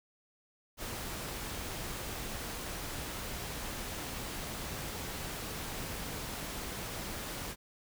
pink noise, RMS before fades -40 dBFS, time 0.77-7.56 s, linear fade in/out 50 ms, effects none

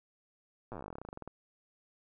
slowing click train, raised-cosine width 1 ms, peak -29 dBFS, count 24, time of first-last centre 0.72-1.276 s, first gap 8 ms, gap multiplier 1.09, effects none

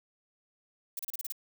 violet noise bursts, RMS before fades -36 dBFS, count 7, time 0.97-1.322 s, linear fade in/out 2 ms, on 22 ms, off 33 ms, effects none

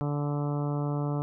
harmonic tone, 145.5 Hz, D3, 16 cents flat, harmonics 1 / 2 / 3 / 4 / 5 / 6 / 7 / 8 / 9, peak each -28 / -34 / -38 / -40 / -42 / -44 / -45 / -46 / -47 dBFS, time 0.01-1.22 s, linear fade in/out 0 ms, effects none

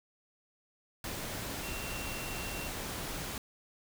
sine tone in noise, 2732 Hz, F7, 39 cents flat, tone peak -44 dBFS, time 1.63-2.68 s, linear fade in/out 2 ms, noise pink, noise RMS -39 dBFS, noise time 1.04-3.38 s, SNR -8 dB, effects none

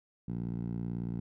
10% pulse tone with band-pass filter, 58.27 Hz, A#1, in tune, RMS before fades -36 dBFS, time 0.28-1.2 s, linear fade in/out 5 ms, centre 160 Hz, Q 1.7, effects none

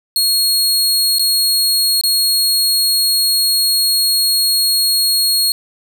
sawtooth tone with dropouts, 4300 Hz, C8, 47 cents sharp, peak -9 dBFS, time 0.16-5.52 s, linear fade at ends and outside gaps 1 ms, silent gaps 1.185-1.194 / 2.012-2.036 s, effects none

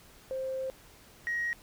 sine tone pair in turn, 526 / 1889.1 Hz, C5 / A#6, +9 / +23 cents, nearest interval octave + minor seventh, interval 2214 cents, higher second, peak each -31 / -28 dBFS, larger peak second, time 0.31-0.7 / 1.27-1.53 s, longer first, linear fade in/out 0 ms, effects tanh soft clip ceiling -25 dBFS + pink hiss -56 dBFS RMS until 1.62 s

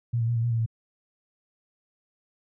sine tone with pitch steps, 118.4 / 114.5 / 118.9 / 114.7 / 119.4 / 114.9 / 113.1 Hz, A#2 / A#2 / A#2 / A#2 / A#2 / A#2 / A2, +27 / -31 / +35 / -28 / +42 / -25 / +48 cents, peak -22 dBFS, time 0.13-0.662 s, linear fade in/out 10 ms, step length 76 ms, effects none

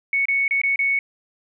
sine tone with dropouts, 2217 Hz, C#7, in tune, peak -17 dBFS, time 0.13-0.99 s, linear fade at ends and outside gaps 2 ms, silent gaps 0.255-0.284 / 0.48-0.509 / 0.616-0.635 / 0.759-0.791 s, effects none

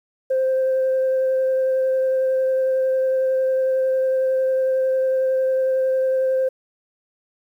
sine tone with vibrato, 523.3 Hz, C5, in tune, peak -15 dBFS, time 0.3-6.49 s, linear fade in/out 10 ms, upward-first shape sine, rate 11 Hz, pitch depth 9 cents each way, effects tanh soft clip ceiling -14 dBFS + 9-bit

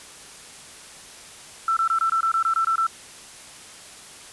sine tone bursts, 1335 Hz, E6, 22 cents sharp, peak -18 dBFS, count 11, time 1.68-2.867 s, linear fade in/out 2 ms, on 87 ms, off 23 ms, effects white hiss -43 dBFS RMS until 4.32 s + resampled to 24000 Hz

